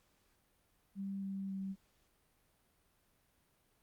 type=tone with pitch steps; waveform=sine; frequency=196 / 194.53 / 193.08 Hz; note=G3 / G3 / G3; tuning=0 / -13 / -26 cents; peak=-38 dBFS; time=0.95-1.76 s; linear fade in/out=50 ms; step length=270 ms; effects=pink hiss -74 dBFS RMS until 3.82 s + Opus 48 kbps